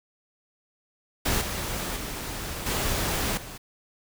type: noise with level steps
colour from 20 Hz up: pink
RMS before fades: -25 / -31 / -34 / -27 / -40 dBFS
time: 1.25-3.58 s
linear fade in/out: 10 ms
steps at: 1.41 / 1.96 / 2.66 / 3.37 s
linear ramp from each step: 5 ms
effects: none